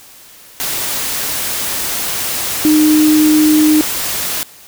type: tone in noise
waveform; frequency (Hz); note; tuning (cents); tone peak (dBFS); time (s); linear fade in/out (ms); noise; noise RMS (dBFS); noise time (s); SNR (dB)
sine; 306.7; D#4; -25; -7; 2.65-3.81; 0; white; -19; 0.6-4.43; +9
effects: white hiss -40 dBFS RMS until 4.67 s